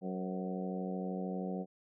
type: harmonic tone with a mistuned harmonic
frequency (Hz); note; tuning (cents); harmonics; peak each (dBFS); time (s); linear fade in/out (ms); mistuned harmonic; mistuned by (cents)
93; F#2; +9; 2 / 3 / 4 / 5 / 6 / 7 / 8; -37 / -45 / -45 / -44 / -46 / -50 / -47; 0.01-1.66; 50; 6; -52
effects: none